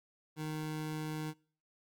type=tone; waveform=25% pulse; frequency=154.8 Hz; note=D#3; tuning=9 cents flat; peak=-33 dBFS; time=0.36-1.34 s; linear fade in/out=50 ms; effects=noise-tail reverb RT60 0.5 s tail -25 dB re dry + Opus 48 kbps